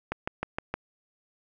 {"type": "click train", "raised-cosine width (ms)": 0.5, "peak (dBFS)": -14, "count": 5, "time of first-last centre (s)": [0.12, 0.74], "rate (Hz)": 6.45, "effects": []}